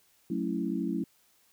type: chord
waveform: sine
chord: F# minor seventh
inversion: none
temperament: equal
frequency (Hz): 185 / 220 / 277.2 / 329.6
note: F#3 / A3 / C#4 / E4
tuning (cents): 0 / 0 / 0 / 0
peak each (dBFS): -34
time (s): 0.3-1.04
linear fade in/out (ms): 5
effects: white hiss -66 dBFS RMS until 1.52 s